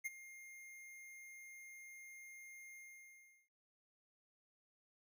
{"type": "tone with ADSR envelope", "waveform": "square", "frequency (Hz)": 2121, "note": "C7", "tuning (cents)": 23, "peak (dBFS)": -38, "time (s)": [0.04, 3.49], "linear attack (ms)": 21, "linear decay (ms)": 25, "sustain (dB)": -16, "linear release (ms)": 720, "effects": []}